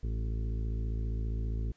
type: harmonic tone with a mistuned harmonic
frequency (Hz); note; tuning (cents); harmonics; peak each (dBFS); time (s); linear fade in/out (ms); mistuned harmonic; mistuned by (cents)
55; A1; 0; 1 / 2 / 3 / 4 / 5 / 6 / 7 / 8; -31 / -37 / -51 / -46 / -51 / -54 / -52 / -54; 0.03-1.72; 5; 6; +17
effects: pink hiss -69 dBFS RMS until 1.76 s + resampled to 16000 Hz